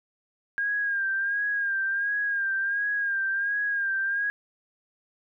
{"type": "tone with vibrato", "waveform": "sine", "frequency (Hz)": 1615, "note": "G#6", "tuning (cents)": -49, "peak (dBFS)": -24, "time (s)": [0.58, 4.3], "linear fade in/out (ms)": 0, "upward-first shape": "sine", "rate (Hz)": 1.4, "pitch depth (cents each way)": 50, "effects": []}